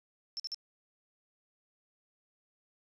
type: tone bursts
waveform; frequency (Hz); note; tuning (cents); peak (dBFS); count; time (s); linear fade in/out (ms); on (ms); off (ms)
sine; 5360; E8; +28; -35; 3; 0.37-0.545; 0; 27; 47
effects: resampled to 24000 Hz